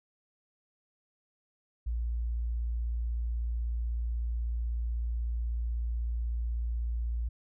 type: tone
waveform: sine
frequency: 58.1 Hz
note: A#1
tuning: 5 cents flat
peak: -29 dBFS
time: 1.86-7.29 s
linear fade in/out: 10 ms
effects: none